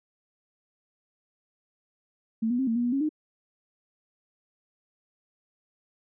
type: tone with pitch steps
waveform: sine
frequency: 223.9 / 243.8 / 265 / 227.4 / 240.3 / 242.6 / 274.3 / 306.2 Hz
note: A3 / B3 / C4 / A#3 / B3 / B3 / C#4 / D#4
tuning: +30 / -22 / +22 / -43 / -47 / -31 / -18 / -28 cents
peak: -23 dBFS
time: 2.42-3.092 s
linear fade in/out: 10 ms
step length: 84 ms
effects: none